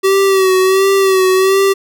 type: tone with vibrato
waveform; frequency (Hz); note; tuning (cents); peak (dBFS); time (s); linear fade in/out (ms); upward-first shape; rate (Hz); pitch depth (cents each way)
square; 382.6; G4; -42; -9; 0.03-1.74; 20; sine; 1.4; 42
effects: none